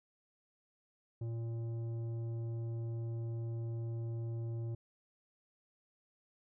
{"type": "tone with tanh clipping", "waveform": "sine", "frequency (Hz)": 115.3, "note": "A#2", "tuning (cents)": -19, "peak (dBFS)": -38, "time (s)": [1.21, 4.75], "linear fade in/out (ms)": 5, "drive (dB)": 10, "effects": []}